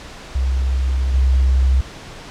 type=tone with level steps; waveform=sine; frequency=65.41 Hz; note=C2; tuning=in tune; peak=-15 / -11 dBFS; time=0.35-1.81 s; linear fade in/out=5 ms; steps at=1.14 s; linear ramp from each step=5 ms; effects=pink hiss -36 dBFS RMS until 2.3 s + low-pass 6000 Hz 12 dB/octave